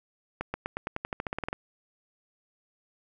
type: accelerating click train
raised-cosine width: 0.5 ms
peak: -16 dBFS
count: 15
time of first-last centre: 0.41-1.529 s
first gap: 130 ms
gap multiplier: 0.92
effects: none